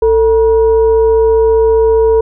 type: tone with frequency modulation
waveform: sine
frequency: 447.5 Hz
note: A4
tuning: 29 cents sharp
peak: -6 dBFS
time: 0.02-2.21 s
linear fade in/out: 5 ms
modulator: 509 Hz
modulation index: 0.4
effects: none